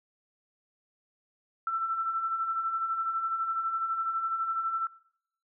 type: beating tone pair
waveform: sine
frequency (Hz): 1325 / 1337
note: E6 / E6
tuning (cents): +9 / +24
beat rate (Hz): 12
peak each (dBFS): -37 / -28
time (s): 1.67-4.87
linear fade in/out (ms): 2
effects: noise-tail reverb RT60 0.7 s tail -21 dB re dry